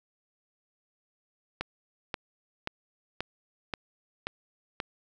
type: click train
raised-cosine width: 0.3 ms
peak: -15 dBFS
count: 7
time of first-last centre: 1.61-4.801 s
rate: 1.88 Hz
effects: none